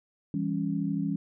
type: chord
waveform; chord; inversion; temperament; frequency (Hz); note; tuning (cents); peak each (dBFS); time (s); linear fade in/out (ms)
sine; C# diminished; first; just; 166.31 / 199.57 / 277.2; E3 / G3 / C#4; +16 / +31 / 0; -31; 0.34-1.16; 2
effects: none